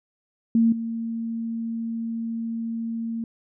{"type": "tone with level steps", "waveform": "sine", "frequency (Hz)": 228.5, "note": "A#3", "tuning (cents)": -34, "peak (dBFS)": [-15, -26], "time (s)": [0.55, 3.24], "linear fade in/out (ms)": 2, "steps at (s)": 0.72, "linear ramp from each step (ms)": 5, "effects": []}